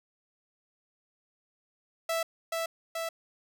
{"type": "tone with echo", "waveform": "sawtooth", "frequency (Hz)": 659.3, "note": "E5", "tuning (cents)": 0, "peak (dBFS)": -24, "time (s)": [2.09, 2.23], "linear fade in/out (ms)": 5, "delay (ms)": 430, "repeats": 2, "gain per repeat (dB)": -2, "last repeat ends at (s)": 3.09, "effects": []}